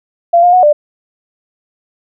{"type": "tone with pitch steps", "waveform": "sine", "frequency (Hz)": [686, 709, 732, 594], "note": ["F5", "F5", "F#5", "D5"], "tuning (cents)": [-31, 26, -19, 20], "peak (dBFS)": -4, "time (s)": [0.33, 0.73], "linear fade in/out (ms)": 10, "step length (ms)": 100, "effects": []}